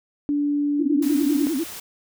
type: tone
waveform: sine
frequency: 290 Hz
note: D4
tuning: 22 cents flat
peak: -19 dBFS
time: 0.29-1.47 s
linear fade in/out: 0 ms
type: tone with vibrato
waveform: sine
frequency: 293.7 Hz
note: D4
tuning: in tune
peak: -21 dBFS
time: 0.79-1.64 s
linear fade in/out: 10 ms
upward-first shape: sine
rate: 10 Hz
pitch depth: 260 cents each way
type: noise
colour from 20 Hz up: white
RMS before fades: -36 dBFS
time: 1.02-1.8 s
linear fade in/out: 5 ms
effects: none